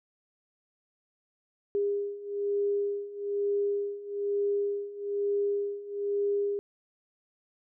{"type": "beating tone pair", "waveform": "sine", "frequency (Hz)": [404.5, 405.6], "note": ["G#4", "G#4"], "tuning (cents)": [-46, -41], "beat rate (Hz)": 1.1, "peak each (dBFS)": [-32, -29], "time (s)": [1.75, 6.59], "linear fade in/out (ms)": 0, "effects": []}